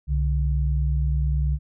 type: tone pair together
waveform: sine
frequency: 64.9 / 145.55 Hz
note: C2 / D3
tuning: -13 / -15 cents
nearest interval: octave + major second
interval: 1398 cents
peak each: -20 / -26 dBFS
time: 0.07-1.59 s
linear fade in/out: 50 ms
effects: none